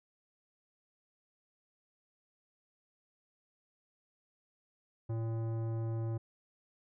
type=tone with tanh clipping; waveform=sine; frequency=113.4 Hz; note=A#2; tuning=47 cents flat; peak=-35 dBFS; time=5.09-6.18 s; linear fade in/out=10 ms; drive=15 dB; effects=none